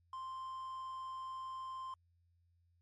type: tone with quantisation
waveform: triangle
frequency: 1046.5 Hz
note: C6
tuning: in tune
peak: -40 dBFS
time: 0.13-1.94 s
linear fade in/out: 2 ms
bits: 11
effects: added 86 Hz sine -70 dBFS peak until 2.81 s + MP3 48 kbps